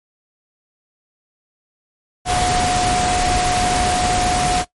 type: tone in noise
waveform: sine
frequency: 725 Hz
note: F#5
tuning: 35 cents flat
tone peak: -17 dBFS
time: 2.25-4.65 s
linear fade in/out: 50 ms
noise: pink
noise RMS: -20 dBFS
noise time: 2.25-4.65 s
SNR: 0 dB
effects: noise-tail reverb RT60 0.1 s tail -17 dB re dry + MP3 48 kbps